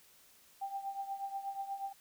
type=tone with tremolo; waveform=sine; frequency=788 Hz; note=G5; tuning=9 cents sharp; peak=-34 dBFS; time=0.61-1.93 s; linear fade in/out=10 ms; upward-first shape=triangle; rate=8.3 Hz; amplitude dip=80%; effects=white hiss -63 dBFS RMS until 2 s